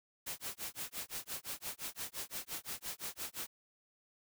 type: noise with tremolo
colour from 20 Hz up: white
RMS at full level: -40 dBFS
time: 0.26-3.47 s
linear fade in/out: 10 ms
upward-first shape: sine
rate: 5.8 Hz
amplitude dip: 100%
effects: none